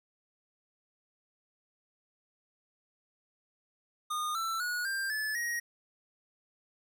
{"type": "tone with pitch steps", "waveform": "square", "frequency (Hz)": [1224, 1334.8, 1455.6, 1587.3, 1731, 1887.7], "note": ["D#6", "E6", "F#6", "G6", "A6", "A#6"], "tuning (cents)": [-29, 21, -29, 21, -29, 21], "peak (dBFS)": -32, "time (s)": [4.1, 5.6], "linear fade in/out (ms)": 10, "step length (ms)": 250, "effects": []}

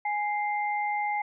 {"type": "tone pair together", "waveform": "sine", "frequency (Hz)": [830.6, 2094], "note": ["G#5", "C7"], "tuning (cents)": [0, 1], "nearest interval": "octave + major third", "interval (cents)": 1601, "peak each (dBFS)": [-27, -32], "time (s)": [0.05, 1.22], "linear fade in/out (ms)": 5, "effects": []}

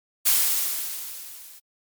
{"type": "noise with level ramp", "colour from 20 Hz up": "blue", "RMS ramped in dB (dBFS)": [-17, -46], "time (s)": [0.25, 1.6], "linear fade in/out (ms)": 20, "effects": ["MP3 96 kbps"]}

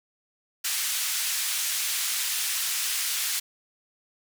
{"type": "band-pass noise", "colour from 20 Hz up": "white", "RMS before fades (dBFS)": -28, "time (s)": [0.64, 3.4], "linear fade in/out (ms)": 10, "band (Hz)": [1800, 12000], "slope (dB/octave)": 12, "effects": []}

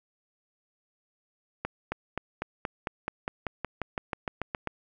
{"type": "accelerating click train", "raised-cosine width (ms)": 0.5, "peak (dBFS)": -15, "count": 17, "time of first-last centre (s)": [1.65, 4.673], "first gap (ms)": 270, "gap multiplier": 0.95, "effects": []}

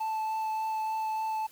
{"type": "tone with vibrato", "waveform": "triangle", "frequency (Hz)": 877, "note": "A5", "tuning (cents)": -6, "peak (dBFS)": -27, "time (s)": [0, 1.47], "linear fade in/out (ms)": 10, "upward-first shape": "triangle", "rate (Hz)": 3.4, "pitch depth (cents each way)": 10, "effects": ["white hiss -56 dBFS RMS until 1.51 s"]}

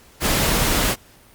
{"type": "noise", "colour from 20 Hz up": "pink", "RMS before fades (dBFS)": -19, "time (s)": [0.2, 0.96], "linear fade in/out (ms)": 50, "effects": ["pink hiss -50 dBFS RMS until 1.34 s", "Opus 48 kbps"]}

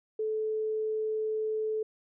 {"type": "tone", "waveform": "sine", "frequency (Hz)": 434.6, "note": "A4", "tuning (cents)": -21, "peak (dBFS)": -28, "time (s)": [0.19, 1.83], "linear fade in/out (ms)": 5, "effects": []}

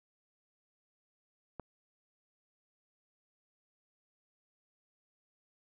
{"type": "click", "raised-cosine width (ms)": 1, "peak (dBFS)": -27, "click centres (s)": 1.597, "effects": []}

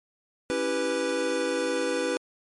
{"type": "chord", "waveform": "square", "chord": "C# half-diminished seventh", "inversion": "none", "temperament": "equal", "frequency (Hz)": [277.2, 329.6, 392, 493.9], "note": ["C#4", "E4", "G4", "B4"], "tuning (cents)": [0, 0, 0, 0], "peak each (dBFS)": [-34, -33, -34, -28], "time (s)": [0.5, 2.17], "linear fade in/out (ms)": 0, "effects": ["MP3 48 kbps"]}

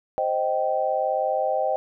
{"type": "chord", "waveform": "sine", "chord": "C minor", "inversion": "none", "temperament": "equal with one note detuned", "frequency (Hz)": [523.3, 622.3, 777.7], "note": ["C5", "Eb5", "G5"], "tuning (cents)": [0, 0, -14], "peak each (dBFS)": [-26, -25, -25], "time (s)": [0.18, 1.76], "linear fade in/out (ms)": 0, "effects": []}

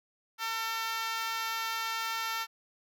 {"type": "tone with high-pass filter", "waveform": "5% pulse", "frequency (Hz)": 450.6, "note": "A4", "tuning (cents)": 41, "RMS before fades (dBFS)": -34, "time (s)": [0.38, 2.47], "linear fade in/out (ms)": 50, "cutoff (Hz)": 1100, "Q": 4, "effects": []}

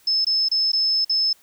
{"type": "tone with dropouts", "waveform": "sine", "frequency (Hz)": 5230, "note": "E8", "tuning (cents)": -15, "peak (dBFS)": -17, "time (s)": [0.07, 1.33], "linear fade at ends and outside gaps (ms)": 5, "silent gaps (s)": [[0.247, 0.267], [0.486, 0.514], [0.719, 0.731], [1.047, 1.095]], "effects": ["white hiss -56 dBFS RMS until 1.42 s"]}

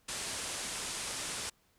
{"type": "low-pass noise", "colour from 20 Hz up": "white", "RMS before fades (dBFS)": -39, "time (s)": [0.08, 1.5], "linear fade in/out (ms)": 10, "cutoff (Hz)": 10000, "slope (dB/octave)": 48, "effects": ["pink hiss -70 dBFS RMS until 1.78 s"]}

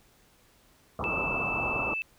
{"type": "low-pass noise", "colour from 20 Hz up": "white", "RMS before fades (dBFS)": -33, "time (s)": [0.99, 1.94], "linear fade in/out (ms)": 2, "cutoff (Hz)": 1300, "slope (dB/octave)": 96}
{"type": "tone", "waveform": "sine", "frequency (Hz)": 2637, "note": "E7", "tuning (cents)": 0, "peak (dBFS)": -29, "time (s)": [1.04, 2.02], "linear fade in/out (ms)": 0}
{"effects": ["pink hiss -62 dBFS RMS until 2.18 s"]}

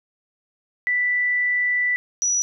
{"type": "tone pair in turn", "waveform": "sine", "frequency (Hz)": [1975.5, 5872], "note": ["B6", "F#8"], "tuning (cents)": [0, -14], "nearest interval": "octave + perfect fifth", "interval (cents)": 1886, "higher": "second", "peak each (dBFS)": -18, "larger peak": "neither", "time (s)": [[0.87, 1.96], [2.22, 2.42]], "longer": "first", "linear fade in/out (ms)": 0, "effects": []}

